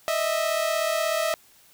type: tone pair together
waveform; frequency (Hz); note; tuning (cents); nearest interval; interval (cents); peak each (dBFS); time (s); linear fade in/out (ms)
sawtooth; 617.5 / 654; D#5 / E5; -13 / -14; minor second; 99; -23 / -21; 0.08-1.34; 0
effects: white hiss -56 dBFS RMS until 1.73 s